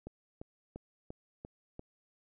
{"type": "click train", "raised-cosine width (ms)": 2, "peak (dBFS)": -30, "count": 6, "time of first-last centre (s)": [0.07, 1.794], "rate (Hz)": 2.9, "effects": []}